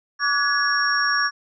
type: tone cluster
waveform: sine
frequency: 1154 / 1465 / 1684 / 5560 Hz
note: D6 / F#6 / G#6 / F8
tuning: -31 / -18 / +24 / -9 cents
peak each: -23 / -27 / -21 / -25 dBFS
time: 0.19-1.31 s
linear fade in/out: 50 ms
effects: none